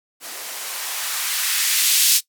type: noise with band-pass filter sweep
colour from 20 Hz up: violet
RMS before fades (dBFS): -21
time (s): 0.2-2.21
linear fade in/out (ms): 50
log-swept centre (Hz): 340 to 3900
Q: 0.92
effects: noise-tail reverb RT60 0.1 s tail -19 dB re dry